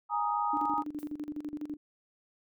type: chord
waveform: sine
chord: Ab suspended second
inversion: none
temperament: just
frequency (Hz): 830.6 / 934.4 / 1245.9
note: Ab5 / Bb5 / Eb6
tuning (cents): 0 / +4 / +2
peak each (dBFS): -32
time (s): 0.09-0.84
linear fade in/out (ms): 50
type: tone with tremolo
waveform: sine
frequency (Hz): 297.5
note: D4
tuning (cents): +22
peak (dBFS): -33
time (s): 0.53-1.77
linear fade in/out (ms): 5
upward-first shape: square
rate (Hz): 12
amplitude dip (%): 80
type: noise with exponential decay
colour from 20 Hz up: violet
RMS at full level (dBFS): -50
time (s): 0.99-1.17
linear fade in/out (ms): 1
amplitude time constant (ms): 38
effects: none